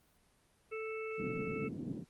harmonic tone, 440 Hz, A4, in tune, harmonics 1 / 3 / 5 / 6, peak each -39 / -48 / -48 / -48 dBFS, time 0.71-1.69 s, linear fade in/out 20 ms
white band-pass noise, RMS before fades -41 dBFS, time 1.17-2.05 s, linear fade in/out 50 ms, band 130 to 280 Hz, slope 24 dB/octave
effects pink hiss -70 dBFS RMS until 2.09 s + Opus 32 kbps

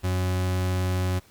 40% pulse tone, 91.9 Hz, F#2, 11 cents flat, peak -22 dBFS, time 0.03-1.2 s, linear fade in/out 20 ms, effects pink hiss -56 dBFS RMS until 1.3 s

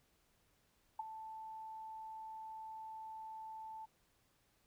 sine tone with ADSR envelope, 880 Hz, A5, in tune, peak -35 dBFS, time 0.99-3.86 s, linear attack 6 ms, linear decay 19 ms, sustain -11 dB, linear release 16 ms, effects pink hiss -75 dBFS RMS until 4.66 s

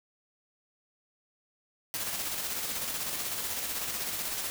white noise with tremolo, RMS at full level -33 dBFS, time 1.94-4.5 s, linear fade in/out 0 ms, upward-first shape square, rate 16 Hz, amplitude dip 30%, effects none

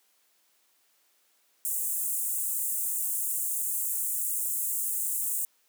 pink high-pass noise, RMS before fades -30 dBFS, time 1.65-5.45 s, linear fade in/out 0 ms, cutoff 7700 Hz, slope 48 dB/octave, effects white hiss -68 dBFS RMS until 5.68 s + high-pass 300 Hz 12 dB/octave

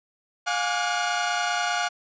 sawtooth tone cluster, 710 / 825 / 1155 / 1450 Hz, F5 / G#5 / D6 / F#6, +28 / -12 / -29 / -35 cents, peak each -23 / -27 / -29 / -25 dBFS, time 0.46-1.89 s, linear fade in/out 20 ms, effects resampled to 16000 Hz

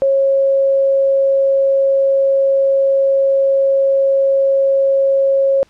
sine tone, 545 Hz, C#5, 29 cents flat, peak -10 dBFS, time 0.02-5.63 s, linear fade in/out 0 ms, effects pink hiss -54 dBFS RMS until 5.69 s + low-pass 7000 Hz 12 dB/octave

